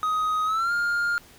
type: tone with pitch glide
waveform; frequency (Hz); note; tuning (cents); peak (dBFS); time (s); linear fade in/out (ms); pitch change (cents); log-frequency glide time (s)
triangle; 1255 to 1408.7; D#6 to F6; +15 to +15; -20; 0.03-1.18; 0; +200; 0.45-0.72
effects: pink hiss -51 dBFS RMS until 1.38 s